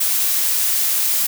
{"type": "noise", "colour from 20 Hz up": "blue", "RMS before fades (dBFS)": -18, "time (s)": [0, 1.27], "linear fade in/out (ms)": 10, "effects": []}